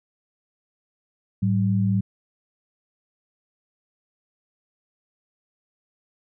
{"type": "tone pair together", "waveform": "sine", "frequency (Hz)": [107.6, 191.72], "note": ["A2", "G3"], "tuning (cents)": [-38, -38], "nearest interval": "minor seventh", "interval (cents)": 1000, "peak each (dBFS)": -21, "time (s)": [1.42, 2.01], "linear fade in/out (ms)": 10, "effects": []}